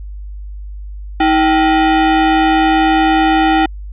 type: ring-modulated tone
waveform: 45% pulse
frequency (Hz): 549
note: C#5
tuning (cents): -17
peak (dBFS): -6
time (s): 1.2-3.66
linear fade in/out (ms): 5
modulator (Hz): 230
effects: added 50 Hz sine -25 dBFS peak until 3.92 s + resampled to 8000 Hz